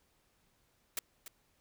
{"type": "noise with echo", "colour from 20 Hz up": "white", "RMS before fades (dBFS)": -35, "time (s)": [0.97, 0.99], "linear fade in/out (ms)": 2, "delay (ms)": 290, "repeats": 1, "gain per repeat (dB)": -12, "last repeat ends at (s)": 1.28, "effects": ["pink hiss -73 dBFS RMS until 1.6 s"]}